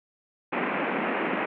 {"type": "band-pass noise", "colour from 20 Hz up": "pink", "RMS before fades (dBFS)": -28, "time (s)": [0.52, 1.46], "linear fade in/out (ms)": 10, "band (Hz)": [190, 2600], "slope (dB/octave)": 48, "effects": []}